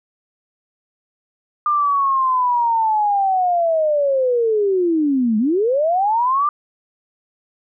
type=linear two-way sweep; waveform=sine; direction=down then up; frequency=1204 to 207.7 to 1204 Hz; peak=-14 dBFS; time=1.66-6.49 s; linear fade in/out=2 ms; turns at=5.38 s; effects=none